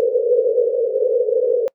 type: band-pass noise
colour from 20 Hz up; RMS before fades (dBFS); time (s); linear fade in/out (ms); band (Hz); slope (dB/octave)
white; -17; 0-1.68; 0; 450 to 510; 96
effects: noise-tail reverb RT60 0.1 s tail -26 dB re dry